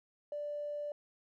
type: tone with tanh clipping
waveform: triangle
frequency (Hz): 587.3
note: D5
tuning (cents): 0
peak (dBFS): -36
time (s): 0.32-0.92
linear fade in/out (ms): 2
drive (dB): 2
effects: none